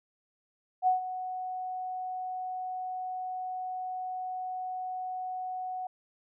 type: tone with ADSR envelope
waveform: sine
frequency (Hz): 740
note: F#5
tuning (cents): 0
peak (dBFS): -20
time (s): 0.82-5.87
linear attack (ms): 52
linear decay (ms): 130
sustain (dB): -13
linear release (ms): 4
effects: none